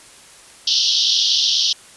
pink band-pass noise, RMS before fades -17 dBFS, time 0.67-1.73 s, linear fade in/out 5 ms, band 3000 to 5800 Hz, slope 96 dB/octave, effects white hiss -44 dBFS RMS until 1.96 s + resampled to 24000 Hz

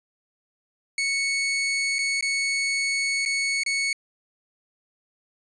sawtooth tone with dropouts, 2214 Hz, C#7, 3 cents flat, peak -19 dBFS, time 0.98-3.93 s, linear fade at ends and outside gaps 2 ms, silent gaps 1.985-1.989 / 2.21-2.225 / 3.252-3.259 / 3.635-3.662 s, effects resampled to 22050 Hz

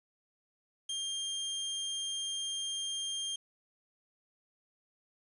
sawtooth tone, 3198 Hz, G7, 34 cents sharp, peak -31 dBFS, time 0.89-3.36 s, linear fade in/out 5 ms, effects resampled to 24000 Hz + 10-bit

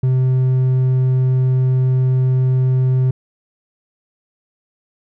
sine tone with hard clipping, 129.1 Hz, C3, 23 cents flat, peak -13 dBFS, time 0.03-3.11 s, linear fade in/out 5 ms, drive 3 dB, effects none

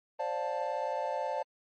triangle chord, D minor seventh, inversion third, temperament just, 528.6 / 587.3 / 704.8 / 881 Hz, C5 / D5 / F5 / A5, +18 / 0 / +16 / +2 cents, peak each -35 / -34 / -37 / -33 dBFS, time 0.19-1.43 s, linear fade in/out 10 ms, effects MP3 32 kbps

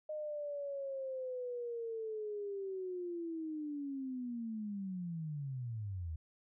sine linear sweep, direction down, 616 to 76.1 Hz, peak -38 dBFS, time 0.09-6.16 s, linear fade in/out 5 ms, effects none

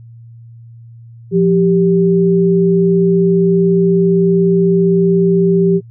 sine tone pair together, 174.61 / 392 Hz, F3 / G4, 0 / 0 cents, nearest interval octave + major second, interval 1400 cents, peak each -11 dBFS, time 1.31-5.81 s, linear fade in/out 50 ms, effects noise-tail reverb RT60 0.1 s tail -25 dB re dry + added 116 Hz sine -34 dBFS peak until 5.9 s

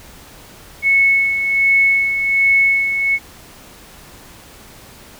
sine tone with tremolo, 2201 Hz, C#7, 13 cents flat, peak -9 dBFS, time 0.82-3.19 s, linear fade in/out 50 ms, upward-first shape sine, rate 1.3 Hz, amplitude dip 55%, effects pink hiss -41 dBFS RMS until 5.19 s

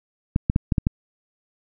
clicks, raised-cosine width 5 ms, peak -6 dBFS, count 6, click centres 0.361 / 0.499 / 0.561 / 0.722 / 0.782 / 0.869 s, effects none

